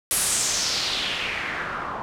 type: noise with low-pass filter sweep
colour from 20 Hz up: white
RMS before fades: -26 dBFS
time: 0.11-2.02 s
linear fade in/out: 0 ms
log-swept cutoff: 11000 to 990 Hz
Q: 2.7
effects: none